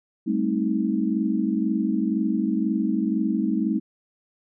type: chord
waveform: sine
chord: A half-diminished seventh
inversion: third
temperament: just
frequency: 198 / 220 / 264 / 316.8 Hz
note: G3 / A3 / C4 / Eb4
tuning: +18 / 0 / +16 / +31 cents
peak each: -26 / -25 / -28 / -26 dBFS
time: 0.26-3.8 s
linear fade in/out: 20 ms
effects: none

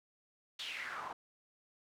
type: noise with band-pass filter sweep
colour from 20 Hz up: pink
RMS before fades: -43 dBFS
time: 0.59-1.13 s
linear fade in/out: 5 ms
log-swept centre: 3700 to 850 Hz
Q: 4
effects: none

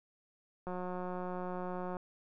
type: click train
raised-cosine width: 1 ms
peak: -27 dBFS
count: 236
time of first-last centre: 0.67-1.968 s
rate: 181 Hz
effects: none

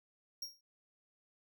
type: tone with exponential decay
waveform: 45% pulse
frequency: 5588 Hz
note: F8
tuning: in tune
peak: -37 dBFS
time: 0.42-0.61 s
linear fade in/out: 5 ms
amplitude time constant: 40 ms
effects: none

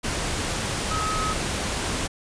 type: tone in noise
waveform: sine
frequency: 1275 Hz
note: D#6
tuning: 42 cents sharp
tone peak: -26 dBFS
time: 0.9-1.34 s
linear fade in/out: 20 ms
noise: pink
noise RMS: -27 dBFS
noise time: 0.03-2.08 s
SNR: -2 dB
effects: resampled to 22050 Hz

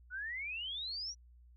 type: exponential sweep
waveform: sine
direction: up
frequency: 1436 to 5920 Hz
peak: -38 dBFS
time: 0.1-1.15 s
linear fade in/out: 50 ms
effects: added 60 Hz sine -57 dBFS peak until 1.56 s

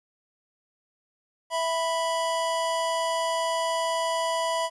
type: tone pair together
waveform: square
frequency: 658.1 / 987.8 Hz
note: E5 / B5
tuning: -3 / 0 cents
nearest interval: perfect fifth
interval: 703 cents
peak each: -28 / -28 dBFS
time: 1.5-4.7 s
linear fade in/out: 50 ms
effects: resampled to 24000 Hz + 10-bit

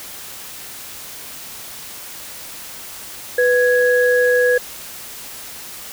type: tone pair together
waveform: sine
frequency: 494.4 / 1663 Hz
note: B4 / G#6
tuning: +2 / +2 cents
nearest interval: octave + major sixth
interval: 2100 cents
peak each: -13 / -17 dBFS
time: 3.38-4.58 s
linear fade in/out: 5 ms
effects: white hiss -34 dBFS RMS until 5.92 s

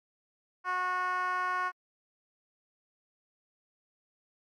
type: tone with band-pass filter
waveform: 10% pulse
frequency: 365.1 Hz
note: F#4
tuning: 23 cents flat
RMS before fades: -31 dBFS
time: 0.64-1.72 s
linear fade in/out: 50 ms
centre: 1200 Hz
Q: 3.1
effects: MP3 96 kbps

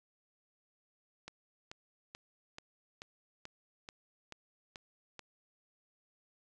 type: click train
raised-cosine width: 0.2 ms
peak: -28 dBFS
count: 10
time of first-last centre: 1.28-5.193 s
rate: 2.3 Hz
effects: resampled to 24000 Hz

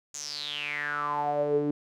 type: tone with band-pass filter sweep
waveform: sawtooth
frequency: 146.83 Hz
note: D3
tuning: in tune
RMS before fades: -30 dBFS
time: 0.14-1.71 s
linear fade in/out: 5 ms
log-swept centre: 6900 to 320 Hz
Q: 8.8
effects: none

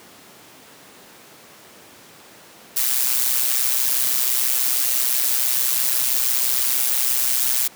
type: noise with amplitude modulation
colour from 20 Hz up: blue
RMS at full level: -17 dBFS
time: 2.76-7.68 s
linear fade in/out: 10 ms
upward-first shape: sine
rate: 126 Hz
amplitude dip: 65%
effects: pink hiss -45 dBFS RMS until 7.75 s + high-pass 200 Hz 12 dB/octave

